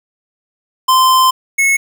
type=tone pair in turn; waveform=square; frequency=1037 / 2190 Hz; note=C6 / C#7; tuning=-16 / -22 cents; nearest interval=octave + minor second; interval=1294 cents; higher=second; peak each=-8 / -10 dBFS; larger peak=first; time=0.88-1.31 / 1.58-1.77 s; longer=first; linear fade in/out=10 ms; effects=7-bit